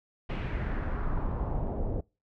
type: noise with low-pass filter sweep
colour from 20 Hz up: brown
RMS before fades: -31 dBFS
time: 0.29-2.01 s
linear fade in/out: 10 ms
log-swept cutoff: 2700 to 540 Hz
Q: 2.1
effects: noise-tail reverb RT60 0.3 s tail -26 dB re dry